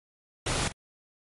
pink noise with echo, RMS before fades -28 dBFS, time 0.46-0.68 s, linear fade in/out 5 ms, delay 43 ms, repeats 1, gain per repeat -14 dB, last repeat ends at 0.723 s, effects MP3 48 kbps

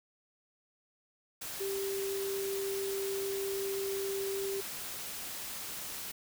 sine tone in noise, 392 Hz, G4, in tune, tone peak -33 dBFS, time 1.6-4.61 s, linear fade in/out 10 ms, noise white, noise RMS -41 dBFS, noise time 1.41-6.12 s, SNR +5 dB, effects none

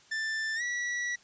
45% pulse tone with pitch glide, 1770 to 1941.4 Hz, A6 to B6, +10 to -30 cents, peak -30 dBFS, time 0.11-1.16 s, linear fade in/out 10 ms, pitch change +160 cents, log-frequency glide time 0.55-0.62 s, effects white hiss -59 dBFS RMS until 1.23 s + resampled to 16000 Hz

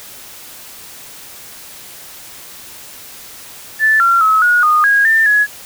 sine tone with pitch steps, 1754 / 1371 / 1287 / 1448 / 1229 / 1642 / 1791 / 1683 Hz, A6 / F6 / E6 / F#6 / D#6 / G#6 / A6 / G#6, -6 / -32 / -42 / -38 / -22 / -20 / +30 / +23 cents, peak -8 dBFS, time 3.79-5.47 s, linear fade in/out 50 ms, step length 210 ms, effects white hiss -35 dBFS RMS until 5.65 s

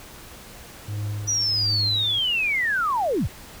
triangle tone with tremolo, 103.83 Hz, G#2, in tune, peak -23 dBFS, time 0.88-2.19 s, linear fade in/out 5 ms, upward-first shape sine, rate 1.4 Hz, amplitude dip 70%
sine linear sweep, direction down, 5900 to 30.35 Hz, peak -20 dBFS, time 1.27-3.28 s, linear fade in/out 20 ms
effects pink hiss -43 dBFS RMS until 3.6 s

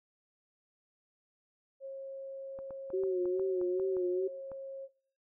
sine tone, 541 Hz, C#5, 42 cents flat, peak -39 dBFS, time 1.8-4.89 s, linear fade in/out 50 ms
clicks, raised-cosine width 1 ms, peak -35 dBFS, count 10, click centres 2.589 / 2.707 / 2.903 / 3.036 / 3.256 / 3.396 / 3.614 / 3.798 / 3.968 / 4.517 s
sine tone with vibrato, 370.2 Hz, F#4, 1 cent sharp, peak -29 dBFS, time 2.93-4.28 s, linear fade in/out 10 ms, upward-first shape sine, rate 2.4 Hz, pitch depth 62 cents each way
effects noise-tail reverb RT60 0.6 s tail -22 dB re dry

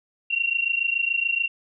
sine tone pair together, 2734 / 2761 Hz, F7 / F7, -37 / -20 cents, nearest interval unison, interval 17 cents, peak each -24 dBFS, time 0.3-1.48 s, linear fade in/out 10 ms, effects none

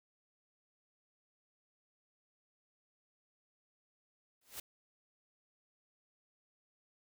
white noise with exponential growth, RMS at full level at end -40 dBFS, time 4.41-4.6 s, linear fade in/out 5 ms, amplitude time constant 40 ms, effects none

